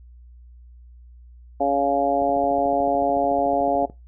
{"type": "harmonic tone", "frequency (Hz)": 140, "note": "C#3", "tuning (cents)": 18, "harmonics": [2, 3, 4, 5, 6], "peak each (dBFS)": [-26, -28, -23, -21, -28], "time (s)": [1.6, 3.86], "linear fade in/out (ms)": 10}
{"type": "click train", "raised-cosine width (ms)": 2, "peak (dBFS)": -25, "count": 24, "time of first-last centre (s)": [2.22, 3.899], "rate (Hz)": 13.7}
{"effects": ["noise-tail reverb RT60 0.2 s tail -18 dB re dry", "added 60 Hz sine -43 dBFS peak until 4.07 s"]}